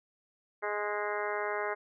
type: harmonic tone with a mistuned harmonic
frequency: 208.1 Hz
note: G#3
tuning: 4 cents sharp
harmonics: 2 / 3 / 4 / 5 / 6 / 7 / 8 / 9 / 10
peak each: -36 / -38 / -39 / -40 / -41 / -41 / -42 / -43 / -43 dBFS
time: 0.62-1.75 s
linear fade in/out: 20 ms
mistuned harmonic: 8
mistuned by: -24 cents
effects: none